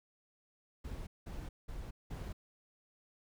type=noise bursts; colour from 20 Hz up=brown; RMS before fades=-43 dBFS; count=4; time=0.84-2.33 s; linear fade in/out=10 ms; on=230 ms; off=190 ms; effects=none